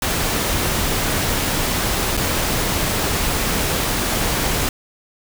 pink noise with dropouts, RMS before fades -20 dBFS, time 0.02-4.69 s, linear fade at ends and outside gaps 2 ms, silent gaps 2.169-2.174 s, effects none

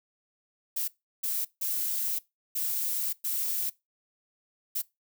violet noise bursts at uneven times, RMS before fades -30 dBFS, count 6, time 0.76-0.88 / 1.23-1.45 / 1.61-2.19 / 2.55-3.13 / 3.24-3.7 / 4.75-4.82 s, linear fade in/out 10 ms, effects noise-tail reverb RT60 0.2 s tail -21 dB re dry

